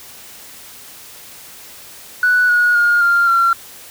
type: tone with pitch steps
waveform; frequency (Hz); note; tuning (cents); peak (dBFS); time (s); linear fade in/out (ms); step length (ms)
sine; 1480 / 1451.2 / 1423 / 1395.3 / 1368.2; F#6 / F#6 / F6 / F6 / F6; 0 / -34 / +32 / -2 / -36; -9; 2.23-3.53; 2; 260
effects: tanh soft clip ceiling -6 dBFS + white hiss -38 dBFS RMS until 3.9 s